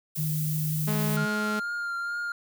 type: noise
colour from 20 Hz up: violet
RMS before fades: -34 dBFS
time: 0.15-1.17 s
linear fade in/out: 10 ms
type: tone with pitch glide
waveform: sine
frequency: 154.4 to 152.98 Hz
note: D#3 to D#3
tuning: -13 to -29 cents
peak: -26 dBFS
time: 0.17-1.26 s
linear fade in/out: 20 ms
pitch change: -16 cents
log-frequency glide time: 1.03-1.13 s
type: tone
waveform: sawtooth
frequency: 212.3 Hz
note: G#3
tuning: 38 cents sharp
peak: -24 dBFS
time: 0.87-1.6 s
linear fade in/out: 10 ms
type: tone with vibrato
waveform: triangle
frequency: 1402 Hz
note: F6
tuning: 6 cents sharp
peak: -27 dBFS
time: 1.17-2.32 s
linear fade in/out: 2 ms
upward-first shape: triangle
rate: 2.2 Hz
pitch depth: 23 cents each way
effects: none